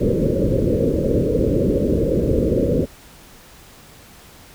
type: low-pass noise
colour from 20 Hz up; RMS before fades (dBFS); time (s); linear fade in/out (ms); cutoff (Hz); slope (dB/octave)
white; -18; 0-2.86; 20; 560; 96
effects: pink hiss -45 dBFS RMS until 4.54 s